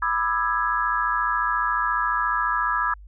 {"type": "chord", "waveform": "sine", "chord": "E dominant seventh", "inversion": "second", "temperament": "equal with one note detuned", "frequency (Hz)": [987.8, 1204.2, 1318.5, 1661.2], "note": ["B5", "D6", "E6", "G#6"], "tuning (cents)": [0, 43, 0, 0], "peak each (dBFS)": -26, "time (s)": [0.02, 2.94], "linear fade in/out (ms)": 5, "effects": ["added 50 Hz sine -41 dBFS peak until 3.07 s"]}